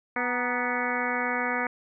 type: harmonic tone with a mistuned harmonic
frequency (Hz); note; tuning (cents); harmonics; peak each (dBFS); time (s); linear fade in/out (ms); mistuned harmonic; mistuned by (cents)
246.9; B3; 0; 1 / 2 / 3 / 4 / 5 / 6 / 7 / 8 / 9; -34 / -34 / -34 / -34 / -34 / -34 / -34 / -34 / -34; 0.16-1.67; 2; 4; -71
effects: none